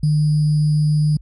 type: tone with sample-and-hold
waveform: sine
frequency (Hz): 151.2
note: D#3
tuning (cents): -49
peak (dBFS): -13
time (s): 0.03-1.17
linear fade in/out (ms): 5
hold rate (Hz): 4900
effects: added 50 Hz sine -38 dBFS peak until 1.21 s + resampled to 24000 Hz